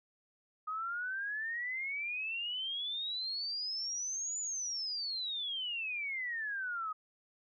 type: exponential two-way sweep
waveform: sine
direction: up then down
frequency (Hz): 1244.5 to 7040 to 1244.5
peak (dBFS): -35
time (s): 0.67-6.93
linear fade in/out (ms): 10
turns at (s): 4.39
effects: none